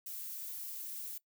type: noise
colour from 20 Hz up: violet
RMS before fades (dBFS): -43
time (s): 0.06-1.18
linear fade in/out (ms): 5
effects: noise-tail reverb RT60 0.1 s tail -20 dB re dry